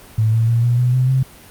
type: tone with pitch steps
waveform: sine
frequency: 110 / 113.35 / 116.81 / 120.37 / 124.04 / 127.83 / 131.72 Hz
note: A2 / A#2 / A#2 / B2 / B2 / C3 / C3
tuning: 0 / -48 / +4 / -44 / +8 / -40 / +12 cents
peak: -12 dBFS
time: 0.18-1.23 s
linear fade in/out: 5 ms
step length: 150 ms
effects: pink hiss -42 dBFS RMS until 1.5 s + Opus 32 kbps